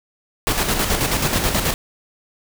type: noise with tremolo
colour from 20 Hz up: pink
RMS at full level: -18 dBFS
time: 0.47-1.74 s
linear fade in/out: 0 ms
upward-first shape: square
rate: 9.3 Hz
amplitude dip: 45%
effects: none